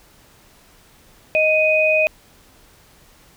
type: tone pair together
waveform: sine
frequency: 624 / 2496 Hz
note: D#5 / D#7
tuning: +5 / +5 cents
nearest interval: 2 octaves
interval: 2400 cents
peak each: -16 dBFS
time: 1.35-2.07 s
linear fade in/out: 0 ms
effects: pink hiss -51 dBFS RMS until 3.36 s